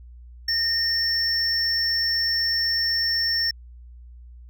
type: tone pair together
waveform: triangle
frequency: 1836 / 5420 Hz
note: A#6 / E8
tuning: -27 / +47 cents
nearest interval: octave + perfect fifth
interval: 1874 cents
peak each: -26 / -20 dBFS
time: 0.48-3.51 s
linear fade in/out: 5 ms
effects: added 60 Hz sine -41 dBFS peak until 4.49 s